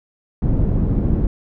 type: low-pass noise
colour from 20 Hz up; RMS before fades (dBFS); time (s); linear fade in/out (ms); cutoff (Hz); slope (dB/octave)
pink; -17; 0.42-1.27; 2; 250; 12
effects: none